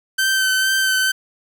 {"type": "tone with vibrato", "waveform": "sawtooth", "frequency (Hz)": 1542, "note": "G6", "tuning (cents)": -29, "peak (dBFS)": -12, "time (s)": [0.18, 1.12], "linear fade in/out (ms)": 10, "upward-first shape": "sine", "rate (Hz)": 2.2, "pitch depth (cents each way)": 18, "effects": []}